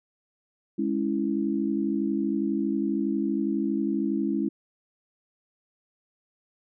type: chord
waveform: sine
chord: C# minor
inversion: second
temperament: equal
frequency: 207.7 / 277.2 / 329.6 Hz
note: G#3 / C#4 / E4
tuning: 0 / 0 / 0 cents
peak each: -28 dBFS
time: 0.78-4.49 s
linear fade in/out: 10 ms
effects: none